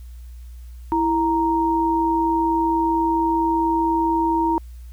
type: tone pair together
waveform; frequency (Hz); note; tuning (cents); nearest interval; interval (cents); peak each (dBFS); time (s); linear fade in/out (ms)
sine; 329.6 / 932.2; E4 / A#5; 0 / 0; octave + tritone; 1800; -20 / -19; 0.92-4.58; 0
effects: added 60 Hz sine -35 dBFS peak until 4.92 s + white hiss -58 dBFS RMS until 4.92 s